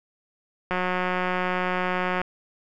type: click train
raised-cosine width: 0.5 ms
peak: -11 dBFS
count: 275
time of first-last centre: 0.71-2.215 s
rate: 182 Hz
effects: none